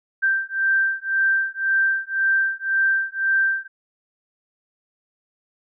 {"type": "beating tone pair", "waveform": "sine", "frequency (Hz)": [1568, 1569.9], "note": ["G6", "G6"], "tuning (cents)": [0, 2], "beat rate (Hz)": 1.9, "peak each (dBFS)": -21, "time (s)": [0.22, 3.68], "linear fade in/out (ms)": 20, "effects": []}